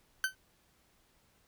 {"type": "tone with exponential decay", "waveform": "40% pulse", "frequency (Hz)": 1534, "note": "G6", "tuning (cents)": -38, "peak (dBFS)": -24, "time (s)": [0.24, 0.35], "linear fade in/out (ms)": 1, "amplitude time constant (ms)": 23, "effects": ["pink hiss -69 dBFS RMS until 1.47 s"]}